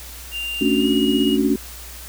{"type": "tone with pitch glide", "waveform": "triangle", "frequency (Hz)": [2791, 2881], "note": ["F7", "F#7"], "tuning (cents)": [-2, -47], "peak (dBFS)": -23, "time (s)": [0.31, 1.38], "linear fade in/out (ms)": 50, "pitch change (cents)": 55, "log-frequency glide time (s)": [0.77, 0.88]}
{"type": "chord", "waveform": "sine", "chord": "D major seventh", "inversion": "second", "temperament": "equal", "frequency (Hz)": [220, 277.2, 293.7, 370], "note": ["A3", "C#4", "D4", "F#4"], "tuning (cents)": [0, 0, 0, 0], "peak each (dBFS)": [-21, -19, -22, -22], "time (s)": [0.61, 1.56], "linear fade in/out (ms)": 5}
{"effects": ["added 60 Hz sine -38 dBFS peak until 2.08 s", "white hiss -38 dBFS RMS until 2.08 s"]}